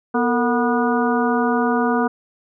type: harmonic tone with a mistuned harmonic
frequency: 243.5 Hz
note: B3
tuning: 24 cents flat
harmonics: 1 / 2 / 3 / 4 / 5 / 6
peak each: -19 / -22 / -24 / -25 / -26 / -27 dBFS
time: 0.14-2.08 s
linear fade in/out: 10 ms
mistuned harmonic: 2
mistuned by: -110 cents
effects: none